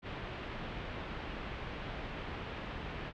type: low-pass noise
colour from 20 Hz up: pink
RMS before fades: -42 dBFS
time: 0.02-3.13 s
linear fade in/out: 50 ms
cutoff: 3200 Hz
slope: 24 dB/octave
effects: none